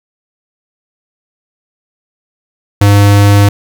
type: tone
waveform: square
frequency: 101.4 Hz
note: G#2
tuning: 41 cents flat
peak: -4 dBFS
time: 2.81-3.49 s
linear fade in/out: 5 ms
effects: 7-bit